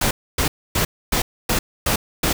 pink noise bursts, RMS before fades -19 dBFS, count 7, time 0.01-2.33 s, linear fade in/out 5 ms, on 100 ms, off 270 ms, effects none

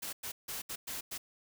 white noise bursts at uneven times, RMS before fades -40 dBFS, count 6, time 0.02-0.13 / 0.23-0.32 / 0.48-0.62 / 0.69-0.76 / 0.87-1.01 / 1.11-1.18 s, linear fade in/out 10 ms, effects none

